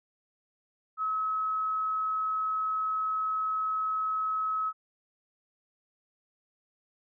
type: tone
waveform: sine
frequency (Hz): 1285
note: E6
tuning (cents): -45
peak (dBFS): -27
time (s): 0.97-4.73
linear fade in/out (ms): 50
effects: none